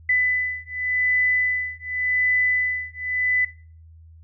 sine beating tone pair, 1999 / 1999.88 Hz, B6 / B6, +20 / +21 cents, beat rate 0.88 Hz, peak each -22 dBFS, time 0.09-3.45 s, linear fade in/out 5 ms, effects noise-tail reverb RT60 0.4 s tail -19 dB re dry + added 81 Hz sine -44 dBFS peak until 4.23 s

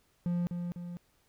triangle tone with echo, 174.61 Hz, F3, in tune, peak -26 dBFS, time 0.26-0.47 s, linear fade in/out 0 ms, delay 250 ms, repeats 2, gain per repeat -5 dB, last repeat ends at 0.97 s, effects pink hiss -70 dBFS RMS until 1.28 s

